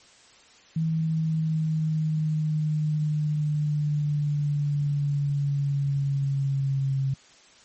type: linear sweep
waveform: sine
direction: down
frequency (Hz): 161.3 to 135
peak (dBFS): -22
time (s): 0.76-7.14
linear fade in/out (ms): 5
effects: white hiss -54 dBFS RMS until 7.64 s + MP3 32 kbps